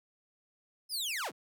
sawtooth linear sweep, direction down, 5274 to 69.7 Hz, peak -30 dBFS, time 0.89-1.32 s, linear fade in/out 50 ms, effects none

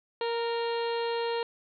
harmonic tone with a mistuned harmonic, 466.2 Hz, A#4, in tune, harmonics 1 / 2 / 3 / 4 / 5 / 6 / 7 / 8 / 9, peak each -29 / -34 / -44 / -43 / -47 / -43 / -46 / -48 / -43 dBFS, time 0.21-1.43 s, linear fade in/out 2 ms, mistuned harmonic 4, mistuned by -19 cents, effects none

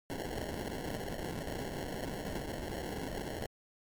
blue noise with sample-and-hold, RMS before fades -39 dBFS, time 0.1-3.46 s, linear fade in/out 0 ms, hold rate 1225 Hz, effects MP3 96 kbps

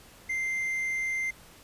triangle tone, 2088 Hz, C7, 4 cents flat, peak -26 dBFS, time 0.29-1.31 s, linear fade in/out 10 ms, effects pink hiss -53 dBFS RMS until 1.63 s + resampled to 32000 Hz

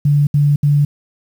sine tone bursts, 145.1 Hz, D3, 21 cents flat, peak -9 dBFS, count 3, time 0.05-0.85 s, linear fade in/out 5 ms, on 220 ms, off 70 ms, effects 7-bit

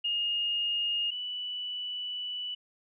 sine tone pair in turn, 2845 / 2965 Hz, F7 / F#7, +31 / +3 cents, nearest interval minor second, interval 72 cents, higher second, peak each -27 / -33 dBFS, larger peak first, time 0.04-1.11 / 1.11-2.55 s, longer second, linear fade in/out 10 ms, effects none

